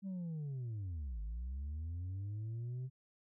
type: linear two-way sweep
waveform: sine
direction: down then up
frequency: 198.9 to 50.6 to 131.3 Hz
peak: -36 dBFS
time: 0.02-2.9 s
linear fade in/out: 50 ms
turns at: 1.21 s
effects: tanh soft clip ceiling -38 dBFS